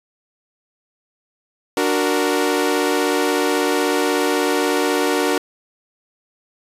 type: chord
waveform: sawtooth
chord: D augmented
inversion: none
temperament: equal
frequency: 293.7 / 370 / 466.2 Hz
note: D4 / F#4 / A#4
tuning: 0 / 0 / 0 cents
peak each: -17 dBFS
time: 1.77-5.38 s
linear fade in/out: 2 ms
effects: resampled to 32000 Hz